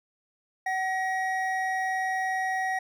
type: tone pair together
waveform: triangle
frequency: 755 / 1900.3 Hz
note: F#5 / A#6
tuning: +35 / +33 cents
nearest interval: octave + major third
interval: 1598 cents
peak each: -26 / -28 dBFS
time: 0.66-2.79 s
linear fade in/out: 5 ms
effects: none